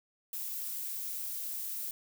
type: noise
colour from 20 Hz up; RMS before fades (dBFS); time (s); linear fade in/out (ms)
violet; -38; 0.33-1.91; 2
effects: none